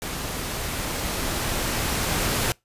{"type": "noise with level ramp", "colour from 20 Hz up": "pink", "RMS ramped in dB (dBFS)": [-31, -23], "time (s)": [0.02, 2.52], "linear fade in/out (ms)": 0, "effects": ["noise-tail reverb RT60 0.2 s tail -25 dB re dry", "resampled to 32000 Hz"]}